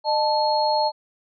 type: tone cluster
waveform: sine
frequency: 608 / 880 / 4290 Hz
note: D#5 / A5 / C8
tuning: -40 / 0 / +42 cents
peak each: -23 / -20 / -27 dBFS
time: 0.04-0.92 s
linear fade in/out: 50 ms
effects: none